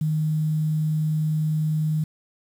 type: tone with quantisation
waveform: sine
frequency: 155 Hz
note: D#3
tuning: 6 cents flat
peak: -20 dBFS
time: 0.01-2.04 s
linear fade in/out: 5 ms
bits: 8
effects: none